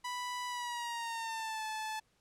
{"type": "tone with pitch glide", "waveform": "sawtooth", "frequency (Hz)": [987.8, 869.9], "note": ["B5", "A5"], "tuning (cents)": [0, -20], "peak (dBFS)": -33, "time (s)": [0.04, 2], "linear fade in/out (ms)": 10, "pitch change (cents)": -220, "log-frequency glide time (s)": [0.47, 1.64], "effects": ["pink hiss -73 dBFS RMS until 2.2 s", "low-pass 10000 Hz 12 dB/octave"]}